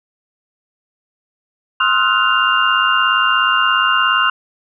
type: tone cluster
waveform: sine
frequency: 1053 / 1273 / 1392 / 1489 / 2798 Hz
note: C6 / D#6 / F6 / F#6 / F7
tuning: +11 / +39 / -6 / +11 / +3 cents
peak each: -18 dBFS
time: 1.8-4.3 s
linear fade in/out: 5 ms
effects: none